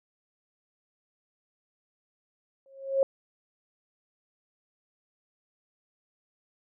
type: tone with exponential growth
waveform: sine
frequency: 542 Hz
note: C#5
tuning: 39 cents flat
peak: -17 dBFS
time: 2.66-3.03 s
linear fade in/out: 1 ms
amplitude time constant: 79 ms
effects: none